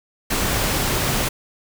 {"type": "noise", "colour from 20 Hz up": "pink", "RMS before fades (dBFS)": -21, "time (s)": [0.3, 1.29], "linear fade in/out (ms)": 10, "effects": []}